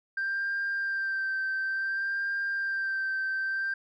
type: tone with vibrato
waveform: sine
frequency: 1575 Hz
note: G6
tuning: 8 cents sharp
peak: -26 dBFS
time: 0.17-3.74 s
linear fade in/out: 5 ms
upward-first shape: sine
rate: 0.57 Hz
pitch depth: 23 cents each way
effects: tanh soft clip ceiling -25 dBFS